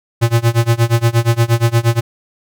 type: tone with tremolo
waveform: square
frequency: 116.54 Hz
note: A#2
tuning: in tune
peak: -8 dBFS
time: 0.21-2.01 s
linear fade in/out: 20 ms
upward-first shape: sine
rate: 8.5 Hz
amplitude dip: 95%
effects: none